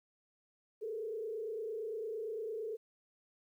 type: tone with frequency modulation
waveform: sine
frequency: 440 Hz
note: A4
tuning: in tune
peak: -37 dBFS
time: 0.81-2.77 s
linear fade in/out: 20 ms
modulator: 28.8 Hz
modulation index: 1
effects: 12-bit